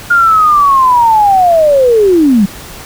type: linear sweep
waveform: sine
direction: down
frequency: 1425 to 185 Hz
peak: -4 dBFS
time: 0.1-2.46 s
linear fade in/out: 10 ms
effects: pink hiss -29 dBFS RMS until 2.85 s